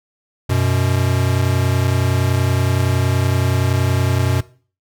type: tone pair together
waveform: square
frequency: 93.12 / 123.8 Hz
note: F#2 / B2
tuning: +12 / +5 cents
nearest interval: perfect fourth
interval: 493 cents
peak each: -18 dBFS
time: 0.49-4.41 s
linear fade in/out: 10 ms
effects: noise-tail reverb RT60 0.4 s tail -18 dB re dry